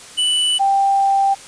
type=tone pair in turn; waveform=square / sine; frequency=2974 / 787.7 Hz; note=F#7 / G5; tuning=+8 / +8 cents; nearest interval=octave + major seventh; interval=2300 cents; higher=first; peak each=-15 / -12 dBFS; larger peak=second; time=0.17-0.59 / 0.59-1.35 s; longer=second; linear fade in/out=20 ms; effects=white hiss -38 dBFS RMS until 1.47 s + resampled to 22050 Hz